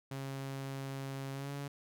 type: tone with pitch glide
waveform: sawtooth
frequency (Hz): 136 to 141.28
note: C#3 to C#3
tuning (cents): -33 to +33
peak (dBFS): -35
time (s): 0.11-1.68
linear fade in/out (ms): 5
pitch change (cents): +66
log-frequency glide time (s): 1.33-1.51
effects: none